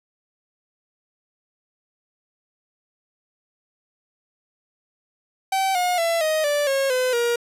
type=tone with pitch steps; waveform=45% pulse; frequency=770 / 718.4 / 670.3 / 625.4 / 583.6 / 544.5 / 508 / 474 Hz; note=G5 / F5 / E5 / D#5 / D5 / C#5 / B4 / A#4; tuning=-31 / +49 / +29 / +9 / -11 / -31 / +49 / +29 cents; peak=-19 dBFS; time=5.52-7.36 s; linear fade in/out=5 ms; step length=230 ms; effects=resampled to 32000 Hz